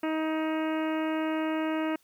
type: harmonic tone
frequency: 315.1 Hz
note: D#4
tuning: 22 cents sharp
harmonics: 1 / 2 / 3 / 4 / 5 / 6 / 7 / 8 / 9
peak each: -28 / -34 / -38 / -40 / -42 / -44 / -45 / -46 / -47 dBFS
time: 0.03-1.96 s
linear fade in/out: 5 ms
effects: white hiss -66 dBFS RMS until 2.03 s